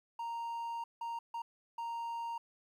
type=tone bursts at uneven times; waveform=triangle; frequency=930 Hz; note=A#5; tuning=4 cents flat; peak=-35 dBFS; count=4; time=0.19-0.84 / 1.01-1.19 / 1.34-1.42 / 1.78-2.38 s; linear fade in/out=5 ms; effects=12-bit